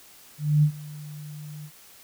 sine tone with ADSR envelope, 149.9 Hz, D3, 36 cents sharp, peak -14 dBFS, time 0.38-1.71 s, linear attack 250 ms, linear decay 82 ms, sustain -22 dB, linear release 64 ms, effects white hiss -51 dBFS RMS until 2.03 s

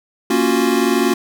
square chord, Gb major seventh, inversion first, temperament equal, 233.1 / 277.2 / 349.2 / 370 Hz, Bb3 / Db4 / F4 / Gb4, 0 / 0 / 0 / 0 cents, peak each -20 dBFS, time 0.3-1.14 s, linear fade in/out 5 ms, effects none

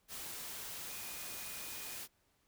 sine tone in noise, 2467 Hz, D#7, 15 cents flat, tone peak -55 dBFS, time 0.89-2 s, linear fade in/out 50 ms, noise white, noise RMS -45 dBFS, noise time 0.08-2.08 s, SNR -13 dB, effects pink hiss -75 dBFS RMS until 2.47 s

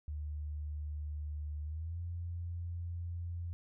sine tone with pitch glide, 75 to 86.15 Hz, D2 to F2, +37 to -23 cents, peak -37 dBFS, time 0.08-3.53 s, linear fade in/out 0 ms, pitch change +240 cents, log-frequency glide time 1.63-1.99 s, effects none

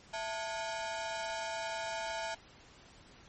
sawtooth ring-modulated tone, 776 Hz, G5, 18 cents flat, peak -29 dBFS, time 0.13-2.35 s, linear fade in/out 10 ms, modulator 113 Hz, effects pink hiss -58 dBFS RMS until 3.28 s + MP3 32 kbps

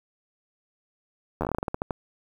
slowing click train, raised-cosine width 1 ms, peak -13 dBFS, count 14, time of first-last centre 1.41-1.908 s, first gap 11 ms, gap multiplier 1.19, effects 8-bit

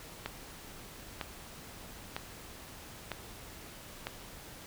click train, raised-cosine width 0.3 ms, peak -19 dBFS, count 5, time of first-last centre 0.26-4.07 s, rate 1.05 Hz, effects pink hiss -49 dBFS RMS until 4.66 s

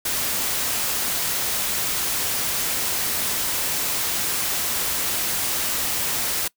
white noise, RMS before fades -24 dBFS, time 0.05-6.48 s, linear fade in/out 5 ms, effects noise-tail reverb RT60 0.1 s tail -23 dB re dry

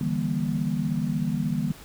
sine chord, E half-diminished seventh, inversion third, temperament just, 148.33 / 164.81 / 197.78 / 237.3 Hz, D3 / E3 / G3 / Bb3, +18 / 0 / +16 / +31 cents, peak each -29 dBFS, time 0.01-1.72 s, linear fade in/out 2 ms, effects added 63 Hz sine -51 dBFS peak until 1.84 s + pink hiss -47 dBFS RMS until 1.84 s

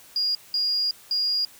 sine tone bursts at uneven times, 4847 Hz, D#8, 46 cents flat, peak -21 dBFS, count 3, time 0.16-0.35 / 0.54-0.91 / 1.11-1.45 s, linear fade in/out 2 ms, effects white hiss -50 dBFS RMS until 1.59 s

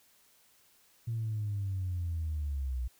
sine linear sweep, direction down, 116.54 to 59.7 Hz, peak -30 dBFS, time 1.07-2.88 s, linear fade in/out 10 ms, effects tanh soft clip ceiling -27 dBFS + white hiss -65 dBFS RMS until 2.99 s

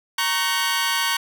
15% pulse chord, G diminished, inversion first, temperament equal with one note detuned, 932.3 / 1108.7 / 1528.6 Hz, Bb5 / Db6 / G6, 0 / 0 / -44 cents, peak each -18 dBFS, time 0.18-1.17 s, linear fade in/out 5 ms, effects none

